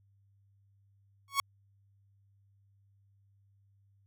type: tone with exponential growth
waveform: sawtooth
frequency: 1108.7 Hz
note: C#6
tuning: in tune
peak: -19 dBFS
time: 1.28-1.4 s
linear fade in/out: 1 ms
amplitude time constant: 24 ms
effects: added 99 Hz sine -64 dBFS peak until 4.06 s